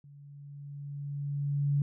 sine tone with level ramp, 142.7 Hz, D3, 49 cents flat, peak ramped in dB -50 to -23 dBFS, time 0.04-1.82 s, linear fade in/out 2 ms, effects none

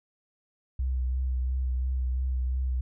sine tone with vibrato, 63.8 Hz, C2, 43 cents flat, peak -25 dBFS, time 0.79-2.81 s, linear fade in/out 5 ms, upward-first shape sine, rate 2.9 Hz, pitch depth 26 cents each way, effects none

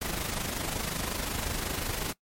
pink noise with amplitude modulation, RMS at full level -30 dBFS, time 0.01-2.13 s, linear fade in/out 10 ms, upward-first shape sine, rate 25.5 Hz, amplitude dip 55%, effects noise-tail reverb RT60 0.1 s tail -20 dB re dry + MP3 64 kbps

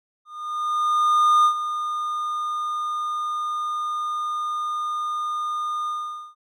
triangle tone with ADSR envelope, 1218 Hz, D#6, 37 cents flat, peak -11 dBFS, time 0.25-6.35 s, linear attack 1200 ms, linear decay 84 ms, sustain -11 dB, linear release 470 ms, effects none

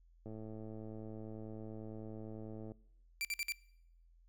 click train, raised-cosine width 2 ms, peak -35 dBFS, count 269, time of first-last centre 0.26-2.719 s, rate 109 Hz
sawtooth tone bursts, 2349 Hz, D7, in tune, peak -32 dBFS, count 4, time 3.21-3.521 s, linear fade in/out 0 ms, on 38 ms, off 53 ms
effects noise-tail reverb RT60 0.8 s tail -24 dB re dry + added 42 Hz sine -62 dBFS peak until 4.28 s

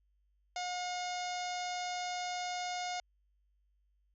harmonic tone, 719 Hz, F#5, 50 cents flat, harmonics 1 / 2 / 3 / 4 / 5 / 6 / 7 / 8 / 9 / 10, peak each -37 / -48 / -45 / -50 / -48 / -50 / -48 / -53 / -49 / -57 dBFS, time 0.56-3 s, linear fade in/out 2 ms, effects added 50 Hz sine -70 dBFS peak until 4.14 s

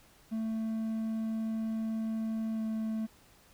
triangle tone with pitch glide, 222 to 220.3 Hz, A3 to A3, +16 to +2 cents, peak -29 dBFS, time 0.31-3.07 s, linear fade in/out 20 ms, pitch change -14 cents, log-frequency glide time 2.55-2.61 s, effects pink hiss -61 dBFS RMS until 3.53 s

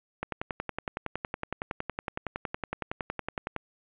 click train, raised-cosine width 0.5 ms, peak -16 dBFS, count 37, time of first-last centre 0.23-3.563 s, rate 10.8 Hz, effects resampled to 8000 Hz + 8-bit

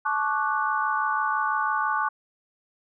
sine chord, D major seventh, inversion second, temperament equal with one note detuned, 868.9 / 1108.7 / 1174.7 / 1480 Hz, A5 / C#6 / D6 / F#6, -22 / 0 / 0 / 0 cents, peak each -28 dBFS, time 0.05-2.09 s, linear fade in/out 10 ms, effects none

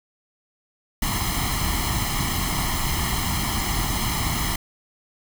pink noise with comb filter, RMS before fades -24 dBFS, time 1.02-4.56 s, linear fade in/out 5 ms, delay 0.97 ms, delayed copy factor +0.85, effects none

